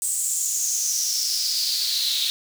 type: noise with high-pass filter sweep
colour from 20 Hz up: pink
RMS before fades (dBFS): -24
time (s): 0.02-2.3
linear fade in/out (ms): 0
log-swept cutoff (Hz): 8200 to 3700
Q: 6.5
effects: none